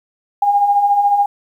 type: beating tone pair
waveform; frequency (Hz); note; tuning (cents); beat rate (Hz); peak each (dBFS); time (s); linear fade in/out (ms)
sine; 799 / 813; G5 / G#5; +33 / -37; 14; -20 / -11; 0.42-1.26; 5
effects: 8-bit